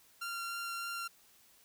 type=tone with vibrato; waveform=sawtooth; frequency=1381 Hz; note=F6; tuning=20 cents flat; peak=-34 dBFS; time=0.21-1.08 s; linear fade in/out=10 ms; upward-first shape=triangle; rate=3.3 Hz; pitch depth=9 cents each way; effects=white hiss -64 dBFS RMS until 1.64 s